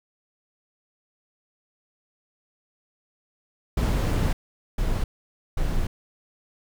brown noise bursts at uneven times, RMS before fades -23 dBFS, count 3, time 3.77-4.33 / 4.78-5.04 / 5.57-5.87 s, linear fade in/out 5 ms, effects none

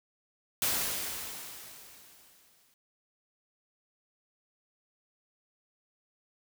white noise with exponential decay, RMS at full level -28 dBFS, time 0.62-2.74 s, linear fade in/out 1 ms, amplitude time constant 460 ms, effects none

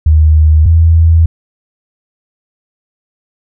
sine tone pair in turn, 77.6 / 82.02 Hz, D#2 / E2, -4 / -8 cents, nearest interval minor second, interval 96 cents, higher second, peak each -3 dBFS, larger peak neither, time 0.06-0.66 / 0.66-1.26 s, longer neither, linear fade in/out 5 ms, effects none

